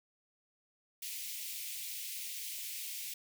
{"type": "high-pass noise", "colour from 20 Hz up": "white", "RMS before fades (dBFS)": -42, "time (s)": [1.02, 3.14], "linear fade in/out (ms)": 5, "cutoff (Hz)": 2100, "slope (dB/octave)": 48, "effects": []}